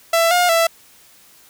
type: tone with pitch steps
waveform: sawtooth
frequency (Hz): 666 / 712 / 664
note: E5 / F5 / E5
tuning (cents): +18 / +33 / +12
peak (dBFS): -9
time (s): 0.13-0.67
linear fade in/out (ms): 5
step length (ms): 180
effects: white hiss -49 dBFS RMS until 1.49 s